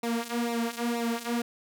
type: tone with flanger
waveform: sawtooth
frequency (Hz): 234.8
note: A#3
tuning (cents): +13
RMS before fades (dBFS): -30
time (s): 0.03-1.42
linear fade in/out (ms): 5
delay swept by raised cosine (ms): 0.62 to 4.32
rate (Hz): 2.1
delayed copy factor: -0.8
effects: none